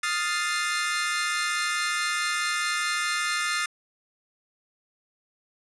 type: chord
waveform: sawtooth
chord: F dominant seventh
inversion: third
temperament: equal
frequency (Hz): 1244.5 / 1396.9 / 1760 / 2093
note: Eb6 / F6 / A6 / C7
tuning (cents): 0 / 0 / 0 / 0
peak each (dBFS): -27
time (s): 0.03-3.66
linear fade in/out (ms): 5
effects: resampled to 24000 Hz